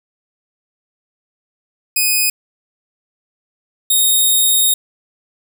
5% pulse tone pair in turn, 2500 / 3718 Hz, D#7 / A#7, +8 / -5 cents, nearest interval perfect fifth, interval 687 cents, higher second, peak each -3 dBFS, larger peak neither, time 1.96-2.3 / 3.9-4.74 s, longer second, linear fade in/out 5 ms, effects none

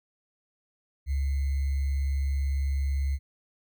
sine tone with sample-and-hold, 69 Hz, C#2, 7 cents flat, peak -24 dBFS, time 1.06-3.19 s, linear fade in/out 50 ms, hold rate 2100 Hz, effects none

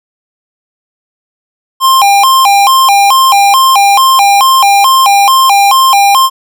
square tone with vibrato, 919 Hz, A#5, 25 cents flat, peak -4 dBFS, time 1.8-6.3 s, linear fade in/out 50 ms, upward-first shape square, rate 2.3 Hz, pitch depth 240 cents each way, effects none

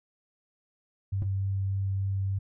sine tone with vibrato, 97.3 Hz, G2, 12 cents flat, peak -26 dBFS, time 1.12-2.39 s, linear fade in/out 10 ms, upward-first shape triangle, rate 3.4 Hz, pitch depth 8 cents each way
triangle tone with exponential decay, 110 Hz, A2, in tune, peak -22 dBFS, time 1.22-1.29 s, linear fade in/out 0 ms, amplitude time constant 15 ms
effects none

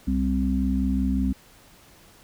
harmonic tone, 65.4 Hz, C2, in tune, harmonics 1 / 3 / 4, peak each -25 / -25 / -25 dBFS, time 0.07-1.33 s, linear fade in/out 10 ms, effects pink hiss -53 dBFS RMS until 2.23 s

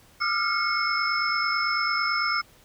sine tone cluster, 1202 / 1362 / 1411 / 2176 / 5250 Hz, D6 / F6 / F6 / C#7 / E8, +40 / -44 / +17 / -33 / -8 cents, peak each -29 dBFS, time 0.2-2.42 s, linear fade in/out 20 ms, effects pink hiss -56 dBFS RMS until 2.64 s

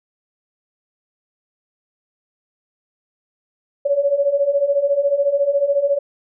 sine beating tone pair, 554.4 / 568.4 Hz, C#5 / C#5, 0 / +43 cents, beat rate 14 Hz, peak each -20 / -16 dBFS, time 3.85-5.99 s, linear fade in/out 10 ms, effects none

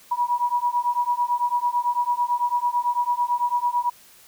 sine beating tone pair, 964 / 973 Hz, B5 / B5, -42 / -26 cents, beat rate 9 Hz, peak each -23 dBFS, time 0.11-3.9 s, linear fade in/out 10 ms, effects white hiss -51 dBFS RMS until 4.27 s

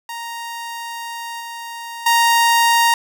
sawtooth tone with level steps, 932.3 Hz, A#5, in tune, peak -23 / -25 / -8 dBFS, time 0.09-2.94 s, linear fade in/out 2 ms, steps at 1.4 / 2.06 s, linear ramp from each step 5 ms, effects none

